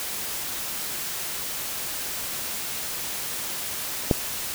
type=click; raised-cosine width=2 ms; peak=-4 dBFS; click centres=4.112 s; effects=white hiss -31 dBFS RMS until 4.54 s